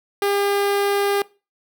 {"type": "tone with notch filter", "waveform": "sawtooth", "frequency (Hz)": 402.5, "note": "G4", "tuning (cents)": 46, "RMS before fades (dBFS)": -20, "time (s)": [0.22, 1.22], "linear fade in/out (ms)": 2, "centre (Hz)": 6800, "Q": 1.9, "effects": ["noise-tail reverb RT60 0.3 s tail -21 dB re dry"]}